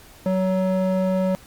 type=tone with band-pass filter; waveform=square; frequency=187.3 Hz; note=F#3; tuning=21 cents sharp; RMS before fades=-21 dBFS; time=0.26-1.35 s; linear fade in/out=0 ms; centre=410 Hz; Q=3.1; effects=pink hiss -48 dBFS RMS until 1.46 s + Opus 48 kbps

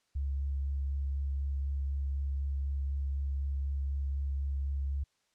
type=tone with vibrato; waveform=sine; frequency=69.2 Hz; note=C#2; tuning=2 cents flat; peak=-30 dBFS; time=0.15-5.04 s; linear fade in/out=10 ms; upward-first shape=sine; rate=4 Hz; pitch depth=12 cents each way; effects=white hiss -75 dBFS RMS until 5.34 s + low-pass 7000 Hz 12 dB/octave

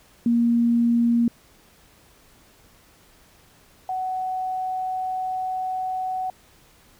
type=tone pair in turn; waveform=sine; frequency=235.2 / 746.7 Hz; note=A#3 / F#5; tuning=+16 / +16 cents; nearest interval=octave + minor sixth; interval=2000 cents; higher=second; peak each=-16 / -24 dBFS; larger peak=first; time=0.26-1.28 / 3.89-6.3 s; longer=second; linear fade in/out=2 ms; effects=pink hiss -55 dBFS RMS until 6.99 s

